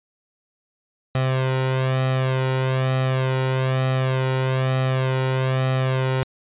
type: tone with flanger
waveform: sawtooth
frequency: 130.81 Hz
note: C3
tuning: in tune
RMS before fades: -21 dBFS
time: 1.15-6.23 s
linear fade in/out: 0 ms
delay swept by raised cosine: 1.6 to 2.1 ms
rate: 1.1 Hz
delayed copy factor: +0.75
effects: resampled to 8000 Hz